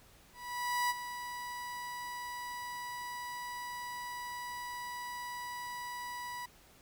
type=tone with ADSR envelope; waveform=30% pulse; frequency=978 Hz; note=B5; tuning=17 cents flat; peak=-26 dBFS; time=0.33-6.46 s; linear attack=570 ms; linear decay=29 ms; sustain=-11 dB; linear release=7 ms; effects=pink hiss -61 dBFS RMS until 6.81 s